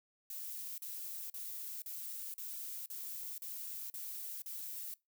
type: noise bursts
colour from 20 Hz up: violet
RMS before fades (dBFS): -44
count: 9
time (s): 0.3-4.94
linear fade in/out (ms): 2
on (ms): 480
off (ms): 40
effects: noise-tail reverb RT60 0.2 s tail -21 dB re dry